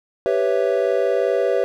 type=chord; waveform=triangle; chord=C# half-diminished seventh; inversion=second; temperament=equal; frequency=392 / 493.9 / 554.4 / 659.3 Hz; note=G4 / B4 / C#5 / E5; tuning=0 / 0 / 0 / 0 cents; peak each=-20 / -19 / -20 / -22 dBFS; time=0.26-1.64 s; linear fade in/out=0 ms; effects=none